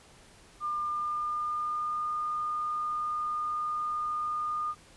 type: tone with pitch glide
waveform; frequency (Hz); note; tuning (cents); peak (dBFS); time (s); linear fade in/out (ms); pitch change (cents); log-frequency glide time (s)
sine; 1200 to 1218.9; D6 to D#6; +37 to -36; -29; 0.6-4.75; 50; +27; 0.82-2.09
effects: pink hiss -56 dBFS RMS until 4.96 s + resampled to 24000 Hz